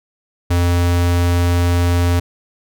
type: tone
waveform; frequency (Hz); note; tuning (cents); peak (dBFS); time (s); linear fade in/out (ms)
square; 87.31; F2; 0; -13; 0.5-2.2; 10
effects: none